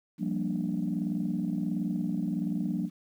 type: chord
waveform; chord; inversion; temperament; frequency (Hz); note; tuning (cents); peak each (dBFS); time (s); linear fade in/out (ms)
sine; G minor seventh; third; equal; 174.61 / 196 / 233.1 / 293.7; F3 / G3 / Bb3 / D4; 0 / 0 / 0 / 0; -32 / -32 / -33 / -34; 0.18-2.9; 50
effects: tanh soft clip ceiling -20 dBFS + 10-bit